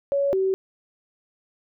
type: tone pair in turn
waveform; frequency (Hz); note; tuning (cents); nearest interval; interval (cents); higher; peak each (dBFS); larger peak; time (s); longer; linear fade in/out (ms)
sine; 560 / 381.8; C#5 / G4; +18 / -46; perfect fifth; 664; first; -19; neither; 0.12-0.33 / 0.33-0.54; neither; 0
effects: none